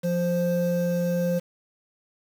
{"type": "tone pair together", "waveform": "triangle", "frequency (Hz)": [174.77, 523.3], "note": ["F3", "C5"], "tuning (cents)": [2, 0], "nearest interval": "octave + perfect fifth", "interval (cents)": 1898, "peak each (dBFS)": [-22, -23], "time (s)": [0.03, 1.4], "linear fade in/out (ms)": 20, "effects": ["7-bit"]}